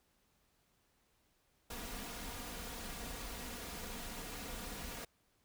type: noise with comb filter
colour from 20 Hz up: pink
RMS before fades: -45 dBFS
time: 1.7-5.05 s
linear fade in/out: 5 ms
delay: 4.2 ms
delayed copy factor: +0.55
effects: pink hiss -75 dBFS RMS until 5.44 s